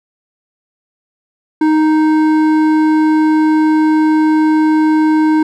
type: tone with hard clipping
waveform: sine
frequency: 311.1 Hz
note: D#4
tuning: in tune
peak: -10 dBFS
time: 1.61-5.43 s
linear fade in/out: 5 ms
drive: 10 dB
effects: none